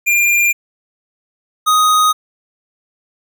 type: tone pair in turn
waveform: square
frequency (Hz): 2397 / 1249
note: D7 / D#6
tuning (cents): +35 / +6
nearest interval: major seventh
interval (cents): 1129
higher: first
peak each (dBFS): -11 / -10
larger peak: second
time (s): 0.06-0.53 / 1.66-2.13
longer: neither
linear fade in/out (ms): 20
effects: none